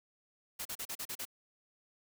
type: noise bursts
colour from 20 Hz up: white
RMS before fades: -40 dBFS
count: 7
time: 0.59-1.253 s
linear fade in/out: 10 ms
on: 63 ms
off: 37 ms
effects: none